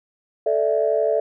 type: chord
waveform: sine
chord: A suspended fourth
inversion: none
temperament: equal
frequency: 440 / 587.3 / 659.3 Hz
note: A4 / D5 / E5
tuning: 0 / 0 / 0 cents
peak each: -21 dBFS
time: 0.46-1.2 s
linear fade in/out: 5 ms
effects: tanh soft clip ceiling -7 dBFS